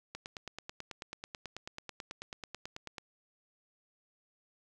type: click train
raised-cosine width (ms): 0.2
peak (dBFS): -24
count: 27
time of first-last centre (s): 0.15-2.982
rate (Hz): 9.18
effects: none